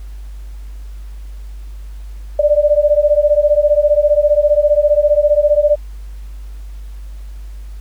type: beating tone pair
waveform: sine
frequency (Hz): 584 / 599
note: D5 / D5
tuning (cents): -10 / +34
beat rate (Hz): 15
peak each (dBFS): -12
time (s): 2.39-5.76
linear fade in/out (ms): 5
effects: added 50 Hz sine -27 dBFS peak until 7.8 s + pink hiss -50 dBFS RMS until 7.8 s